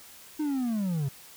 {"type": "linear sweep", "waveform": "triangle", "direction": "down", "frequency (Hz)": [311.1, 130], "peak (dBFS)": -24, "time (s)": [0.39, 1.09], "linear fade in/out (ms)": 10, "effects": ["white hiss -50 dBFS RMS until 1.36 s"]}